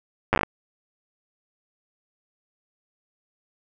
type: slowing click train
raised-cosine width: 0.5 ms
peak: -4 dBFS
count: 8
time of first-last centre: 0.33-0.433 s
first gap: 9 ms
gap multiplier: 1.16
effects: none